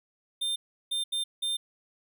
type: tone bursts at uneven times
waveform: square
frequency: 3600 Hz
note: A7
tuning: 39 cents sharp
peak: -28 dBFS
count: 4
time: 0.41-0.56 / 0.91-1.04 / 1.12-1.24 / 1.42-1.57 s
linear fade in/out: 10 ms
effects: none